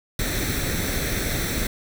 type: noise with comb filter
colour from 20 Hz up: pink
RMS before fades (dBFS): -25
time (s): 0.19-1.67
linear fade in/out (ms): 2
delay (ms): 0.51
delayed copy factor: +0.65
effects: none